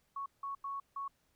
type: tone bursts at uneven times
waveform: sine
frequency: 1108.7 Hz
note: C#6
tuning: in tune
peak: -37 dBFS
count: 4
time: 0.16-0.26 / 0.43-0.55 / 0.64-0.8 / 0.96-1.08 s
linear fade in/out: 5 ms
effects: pink hiss -75 dBFS RMS until 1.35 s